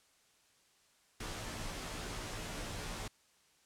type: noise with comb filter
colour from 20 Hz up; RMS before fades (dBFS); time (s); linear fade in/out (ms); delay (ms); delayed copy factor
pink; -42; 1.2-3.08; 5; 15; -0.9
effects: white hiss -69 dBFS RMS until 3.65 s + low-pass 9000 Hz 12 dB/octave